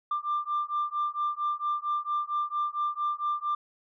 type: beating tone pair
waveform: sine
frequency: 1186 / 1190.4 Hz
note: D6 / D6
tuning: +17 / +23 cents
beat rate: 4.4 Hz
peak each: -29 / -29 dBFS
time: 0.11-3.55 s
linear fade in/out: 5 ms
effects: tanh soft clip ceiling -22 dBFS